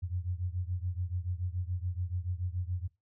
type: beating tone pair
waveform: sine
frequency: 87.31 / 94.31 Hz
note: F2 / F#2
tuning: 0 / +34 cents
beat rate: 7 Hz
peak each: -34 / -36 dBFS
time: 0.02-2.88 s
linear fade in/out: 20 ms
effects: noise-tail reverb RT60 0.2 s tail -19 dB re dry